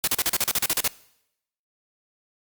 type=noise bursts; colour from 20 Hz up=white; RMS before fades=-22 dBFS; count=12; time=0.04-0.877 s; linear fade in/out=0 ms; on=34 ms; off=39 ms; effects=noise-tail reverb RT60 0.8 s tail -21 dB re dry + Opus 48 kbps